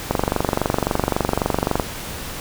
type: click train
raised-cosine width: 1 ms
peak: -3 dBFS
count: 41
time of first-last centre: 0.11-1.798 s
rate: 23.7 Hz
effects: pink hiss -31 dBFS RMS until 2.4 s